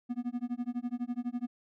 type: tone with tremolo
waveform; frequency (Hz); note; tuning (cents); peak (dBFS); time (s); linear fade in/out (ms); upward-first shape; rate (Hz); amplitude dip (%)
triangle; 243.2; B3; -26; -27; 0.09-1.47; 20; sine; 12; 100
effects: none